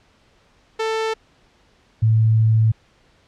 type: tone pair in turn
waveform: sawtooth / sine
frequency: 443.3 / 110.83 Hz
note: A4 / A2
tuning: +13 / +13 cents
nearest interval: 2 octaves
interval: 2400 cents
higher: first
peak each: -16 / -12 dBFS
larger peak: second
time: 0.79-1.14 / 2.02-2.72 s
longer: second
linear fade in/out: 10 ms
effects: pink hiss -57 dBFS RMS until 3.27 s + low-pass 5000 Hz 12 dB/octave

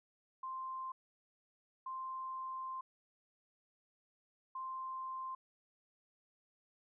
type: tone bursts at uneven times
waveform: sine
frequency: 1046.5 Hz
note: C6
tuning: in tune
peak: -40 dBFS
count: 3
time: 0.43-0.92 / 1.86-2.81 / 4.55-5.35 s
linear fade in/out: 5 ms
effects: none

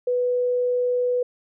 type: tone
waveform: sine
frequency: 493.9 Hz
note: B4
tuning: in tune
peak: -19 dBFS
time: 0.07-1.23 s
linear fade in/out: 5 ms
effects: none

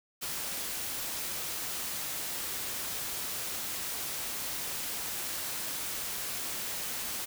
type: noise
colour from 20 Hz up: white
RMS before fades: -36 dBFS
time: 0.21-7.26 s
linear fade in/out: 20 ms
effects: none

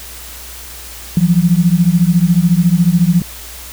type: beating tone pair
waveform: sine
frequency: 167 / 181 Hz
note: E3 / F#3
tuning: +23 / -38 cents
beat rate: 14 Hz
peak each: -11 dBFS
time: 1.17-3.22 s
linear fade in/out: 2 ms
effects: added 60 Hz sine -35 dBFS peak until 3.72 s + white hiss -32 dBFS RMS until 3.72 s

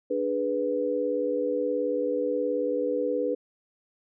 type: chord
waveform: sine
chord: G# diminished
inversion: second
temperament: equal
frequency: 293.7 / 415.3 / 493.9 Hz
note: D4 / G#4 / B4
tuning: 0 / 0 / 0 cents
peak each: -31 / -31 / -26 dBFS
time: 0.1-3.35 s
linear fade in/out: 10 ms
effects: none

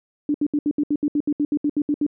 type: tone bursts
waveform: sine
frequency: 293.7 Hz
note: D4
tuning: in tune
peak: -17 dBFS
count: 15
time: 0.29-2.065 s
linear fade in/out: 2 ms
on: 53 ms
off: 70 ms
effects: none

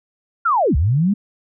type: linear two-way sweep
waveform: sine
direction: down then up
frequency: 1434 to 61.3 to 213.3 Hz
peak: -13 dBFS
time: 0.45-1.14 s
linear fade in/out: 10 ms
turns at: 0.76 s
effects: none

